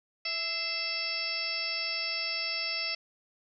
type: harmonic tone with a mistuned harmonic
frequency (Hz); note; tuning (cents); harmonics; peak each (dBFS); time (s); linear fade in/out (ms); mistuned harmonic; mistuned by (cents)
659.3; E5; 0; 1 / 2 / 3 / 4 / 5 / 6 / 7 / 8; -45 / -46 / -39 / -36 / -46 / -46 / -37 / -34; 0.25-2.95; 5; 3; +73
effects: none